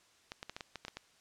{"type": "clicks", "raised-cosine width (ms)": 0.2, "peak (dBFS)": -24, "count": 9, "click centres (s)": [0.319, 0.429, 0.496, 0.565, 0.608, 0.757, 0.85, 0.882, 0.97], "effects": ["white hiss -66 dBFS RMS until 1.2 s", "low-pass 7000 Hz 12 dB/octave"]}